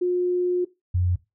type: tone pair in turn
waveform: sine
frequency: 358.3 / 89.58 Hz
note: F4 / F2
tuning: +44 / +44 cents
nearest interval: 2 octaves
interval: 2400 cents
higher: first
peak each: -19 dBFS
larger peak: neither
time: 0.01-0.65 / 0.94-1.16 s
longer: first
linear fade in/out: 10 ms
effects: noise-tail reverb RT60 0.2 s tail -17 dB re dry